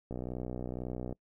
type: click train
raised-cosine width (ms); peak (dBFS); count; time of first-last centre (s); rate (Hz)
2; -25; 64; 0.11-1.126; 62
effects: noise-tail reverb RT60 0.1 s tail -25 dB re dry